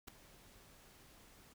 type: noise with ADSR envelope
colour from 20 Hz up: pink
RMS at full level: -45 dBFS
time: 0.07-1.54 s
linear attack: 13 ms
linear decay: 4 ms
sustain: -17 dB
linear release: 19 ms
effects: none